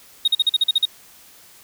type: tone bursts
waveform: sine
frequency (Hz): 3739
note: A#7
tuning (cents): +4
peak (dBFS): -10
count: 9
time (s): 0.25-0.854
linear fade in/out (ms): 5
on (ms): 28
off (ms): 44
effects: tanh soft clip ceiling -12 dBFS + white hiss -48 dBFS RMS until 1.63 s